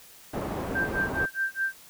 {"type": "low-pass noise", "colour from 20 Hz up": "white", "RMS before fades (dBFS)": -32, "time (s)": [0.33, 1.26], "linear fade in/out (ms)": 10, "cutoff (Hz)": 650, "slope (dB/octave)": 12}
{"type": "tone with tremolo", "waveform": "sine", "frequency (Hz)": 1572, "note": "G6", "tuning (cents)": 4, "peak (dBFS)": -23, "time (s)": [0.75, 1.75], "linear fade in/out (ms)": 5, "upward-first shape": "sine", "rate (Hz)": 4.8, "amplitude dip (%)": 100}
{"effects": ["white hiss -51 dBFS RMS until 1.89 s"]}